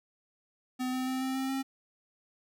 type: tone with pitch steps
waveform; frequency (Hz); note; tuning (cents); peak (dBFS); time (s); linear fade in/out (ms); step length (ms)
square; 254.3 / 257 / 259.6 / 262.4 / 265.1 / 267.9; C4 / C4 / C4 / C4 / C4 / C4; -49 / -31 / -13 / +5 / +23 / +41; -31; 0.79-1.63; 20; 140
effects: none